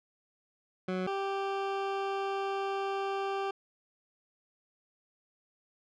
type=tone pair in turn; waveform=20% pulse; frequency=185 / 392 Hz; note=F#3 / G4; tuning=0 / 0 cents; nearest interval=octave + minor second; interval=1300 cents; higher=second; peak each=-26 dBFS; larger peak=neither; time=0.88-1.07 / 1.07-3.51 s; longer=second; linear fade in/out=5 ms; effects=low-pass 3000 Hz 12 dB/octave